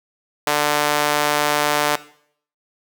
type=tone with high-pass filter; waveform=sawtooth; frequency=148 Hz; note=D3; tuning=14 cents sharp; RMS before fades=-19 dBFS; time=0.47-1.96 s; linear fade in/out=2 ms; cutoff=640 Hz; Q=0.91; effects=noise-tail reverb RT60 0.6 s tail -17 dB re dry